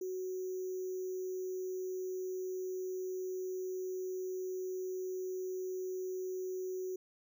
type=tone with sample-and-hold; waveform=sine; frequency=370.8 Hz; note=F#4; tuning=4 cents sharp; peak=-36 dBFS; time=0.01-6.96 s; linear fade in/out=5 ms; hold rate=6300 Hz; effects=none